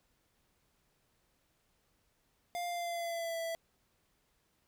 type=tone with pitch glide; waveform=square; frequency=701 to 662.4 Hz; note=F5 to E5; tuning=+6 to +8 cents; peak=-36 dBFS; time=2.55-3.55 s; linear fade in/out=0 ms; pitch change=-98 cents; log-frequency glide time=2.66-3.38 s; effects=pink hiss -75 dBFS RMS until 4.67 s